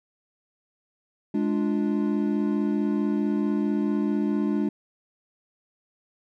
triangle chord, D diminished, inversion second, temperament equal with one note detuned, 209.1 / 293.7 / 349.2 Hz, Ab3 / D4 / F4, +12 / 0 / 0 cents, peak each -23 / -24 / -28 dBFS, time 1.34-4.69 s, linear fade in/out 5 ms, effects none

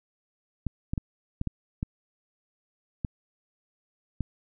clicks, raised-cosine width 5 ms, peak -16 dBFS, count 8, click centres 0.667 / 0.935 / 0.978 / 1.414 / 1.473 / 1.829 / 3.048 / 4.207 s, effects none

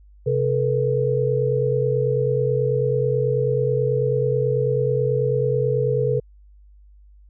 sine tone cluster, 131.7 / 435.6 / 484.8 Hz, C3 / A4 / B4, +12 / -17 / -32 cents, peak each -22 dBFS, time 0.26-6.2 s, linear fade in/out 10 ms, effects added 50 Hz sine -46 dBFS peak until 7.29 s

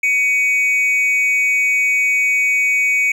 triangle tone pair together, 2250 / 2506 Hz, C#7 / D#7, +25 / +12 cents, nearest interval major second, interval 187 cents, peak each -12 / -19 dBFS, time 0.03-3.12 s, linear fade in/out 5 ms, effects none

